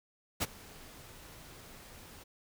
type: noise with ADSR envelope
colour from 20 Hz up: pink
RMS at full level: -28 dBFS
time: 0.4-2.24 s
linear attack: 26 ms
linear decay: 28 ms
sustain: -24 dB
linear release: 15 ms
effects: none